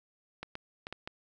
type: clicks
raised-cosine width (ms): 0.3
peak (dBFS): -23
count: 5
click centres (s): 0.43 / 0.554 / 0.869 / 0.926 / 1.075
effects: none